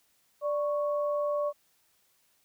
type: tone pair together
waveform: sine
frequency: 587.3 / 1108.7 Hz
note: D5 / C#6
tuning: 0 / 0 cents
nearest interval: major seventh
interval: 1100 cents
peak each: -27 / -35 dBFS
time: 0.41-1.53 s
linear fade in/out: 50 ms
effects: white hiss -69 dBFS RMS until 2.44 s